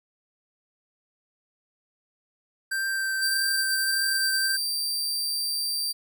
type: tone with vibrato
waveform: square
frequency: 1568 Hz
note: G6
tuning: in tune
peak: -26 dBFS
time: 2.71-4.57 s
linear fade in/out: 10 ms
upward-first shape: triangle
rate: 1.7 Hz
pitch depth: 12 cents each way
type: tone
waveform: sawtooth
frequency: 4688 Hz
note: D8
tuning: 4 cents flat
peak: -23 dBFS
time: 3.21-5.93 s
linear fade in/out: 20 ms
effects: none